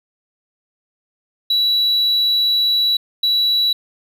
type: tone pair in turn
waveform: triangle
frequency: 3925 / 3925 Hz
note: B7 / B7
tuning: -11 / -11 cents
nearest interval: unison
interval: 0 cents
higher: neither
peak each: -11 / -11 dBFS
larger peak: neither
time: 1.5-2.97 / 3.23-3.73 s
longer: first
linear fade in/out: 5 ms
effects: tanh soft clip ceiling -8 dBFS